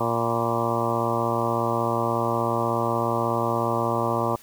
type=harmonic tone with a mistuned harmonic; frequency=116.54 Hz; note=A#2; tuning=in tune; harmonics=1 / 2 / 3 / 4 / 5 / 6 / 7 / 8 / 9 / 10; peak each=-30 / -31 / -30 / -31 / -29 / -32 / -32 / -30 / -31 / -31 dBFS; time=0-4.36 s; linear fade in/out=5 ms; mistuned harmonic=8; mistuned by=+57 cents; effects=white hiss -50 dBFS RMS until 4.42 s